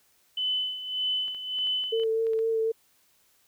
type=tone with tremolo; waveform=sine; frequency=3016 Hz; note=F#7; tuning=32 cents sharp; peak=-24 dBFS; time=0.37-2.04 s; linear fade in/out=5 ms; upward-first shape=sine; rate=1.7 Hz; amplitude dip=70%
type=clicks; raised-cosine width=0.3 ms; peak=-33 dBFS; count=10; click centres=1.281 / 1.347 / 1.587 / 1.671 / 1.839 / 1.998 / 2.035 / 2.268 / 2.334 / 2.39 s
type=tone with vibrato; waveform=sine; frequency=448.4 Hz; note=A4; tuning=33 cents sharp; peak=-23 dBFS; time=1.92-2.72 s; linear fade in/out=10 ms; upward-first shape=sine; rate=4 Hz; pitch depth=16 cents each way
effects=white hiss -65 dBFS RMS until 3.47 s